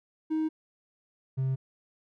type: tone pair in turn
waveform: triangle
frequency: 314.4 / 132.19 Hz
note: D#4 / C3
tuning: +18 / +18 cents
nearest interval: octave + minor third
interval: 1500 cents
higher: first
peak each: -23 dBFS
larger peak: neither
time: 0.3-0.49 / 1.37-1.56 s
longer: neither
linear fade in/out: 20 ms
effects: tanh soft clip ceiling -19 dBFS